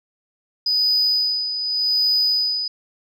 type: tone with tremolo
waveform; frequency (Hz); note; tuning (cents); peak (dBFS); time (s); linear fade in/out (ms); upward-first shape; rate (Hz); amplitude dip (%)
sine; 4978; D#8; 0; -13; 0.66-2.68; 5; sine; 0.85; 65
effects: tanh soft clip ceiling -13 dBFS